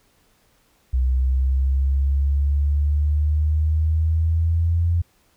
sine exponential sweep, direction up, 63.2 to 85.9 Hz, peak -16 dBFS, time 0.93-5.02 s, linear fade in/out 10 ms, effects pink hiss -61 dBFS RMS until 5.36 s

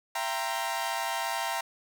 sawtooth chord, C dominant seventh, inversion first, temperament equal with one note detuned, 672.3 / 784 / 932.3 / 1046.5 Hz, E5 / G5 / Bb5 / C6, +34 / 0 / 0 / 0 cents, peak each -32 / -31 / -29 / -35 dBFS, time 0.15-1.61 s, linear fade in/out 5 ms, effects none

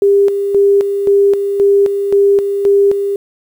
sine tone with tremolo, 400 Hz, G4, 35 cents sharp, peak -6 dBFS, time 0.02-3.16 s, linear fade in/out 2 ms, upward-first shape square, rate 1.9 Hz, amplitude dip 55%, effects 7-bit

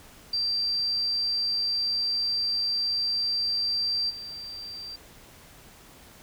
sine tone with level steps, 4699 Hz, D8, in tune, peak -24 / -36 dBFS, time 0.33-4.96 s, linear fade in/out 5 ms, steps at 4.09 s, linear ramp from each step 20 ms, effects pink hiss -51 dBFS RMS until 6.22 s

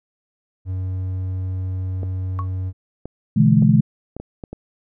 triangle tone, 93.1 Hz, F#2, 11 cents sharp, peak -20 dBFS, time 0.65-2.73 s, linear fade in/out 50 ms
clicks, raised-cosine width 2 ms, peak -18 dBFS, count 7, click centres 2.032 / 3.056 / 3.624 / 4.166 / 4.2 / 4.438 / 4.53 s
sine tone with exponential decay, 1108.7 Hz, C#6, in tune, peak -22 dBFS, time 2.39-2.49 s, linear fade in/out 0 ms, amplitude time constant 20 ms
sine chord, E dominant seventh, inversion second, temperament equal with one note detuned, 123.47 / 146.83 / 164.81 / 212.6 Hz, B2 / D3 / E3 / G#3, 0 / 0 / 0 / +41 cents, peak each -17 / -17 / -17 / -15 dBFS, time 3.36-3.81 s, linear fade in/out 10 ms
effects none

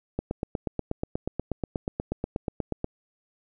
click train, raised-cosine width 2 ms, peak -14 dBFS, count 23, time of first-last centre 0.19-2.844 s, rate 8.29 Hz, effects none

